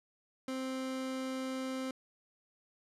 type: tone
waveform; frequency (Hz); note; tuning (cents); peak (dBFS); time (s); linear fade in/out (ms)
30% pulse; 261.6; C4; 0; -33; 0.48-1.91; 2
effects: low-pass 10000 Hz 12 dB/octave